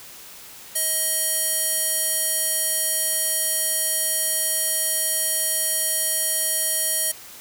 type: tone with band-pass filter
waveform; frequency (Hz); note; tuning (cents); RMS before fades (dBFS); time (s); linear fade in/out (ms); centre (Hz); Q
square; 630; D#5; +21; -23; 0.75-7.12; 10; 11000; 2.9
effects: white hiss -42 dBFS RMS until 7.4 s